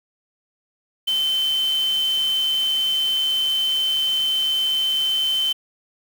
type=tone in noise; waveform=sine; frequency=3076 Hz; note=G7; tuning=33 cents flat; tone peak=-18 dBFS; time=1.07-5.53 s; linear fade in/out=10 ms; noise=white; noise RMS=-36 dBFS; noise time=1.07-5.53 s; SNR=+15 dB; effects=none